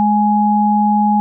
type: tone pair together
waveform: sine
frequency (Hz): 210 / 834.9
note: G#3 / G#5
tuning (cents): +19 / +9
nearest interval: 2 octaves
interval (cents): 2390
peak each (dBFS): -13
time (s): 0-1.2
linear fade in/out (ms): 0
effects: none